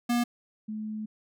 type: tone pair in turn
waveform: square / sine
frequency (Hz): 239.8 / 215.2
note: A#3 / A3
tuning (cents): +49 / -38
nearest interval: major second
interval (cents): 187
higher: first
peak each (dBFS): -24 / -32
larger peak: first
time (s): 0.09-0.24 / 0.68-1.06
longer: second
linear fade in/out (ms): 10
effects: none